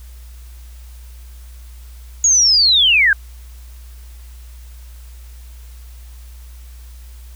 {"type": "linear sweep", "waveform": "sine", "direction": "down", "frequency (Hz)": [6760, 1534], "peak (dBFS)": -9, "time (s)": [2.24, 3.13], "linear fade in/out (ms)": 2, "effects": ["added 60 Hz sine -34 dBFS peak until 7.35 s", "white hiss -49 dBFS RMS until 7.35 s"]}